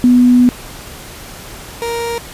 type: tone pair in turn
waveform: sine / 30% pulse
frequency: 246.9 / 467.8 Hz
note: B3 / A#4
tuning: 0 / +6 cents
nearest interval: major seventh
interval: 1106 cents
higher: second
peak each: -5 / -15 dBFS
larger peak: first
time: 0.04-0.49 / 1.82-2.18 s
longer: first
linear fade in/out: 0 ms
effects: pink hiss -32 dBFS RMS until 2.33 s + resampled to 32000 Hz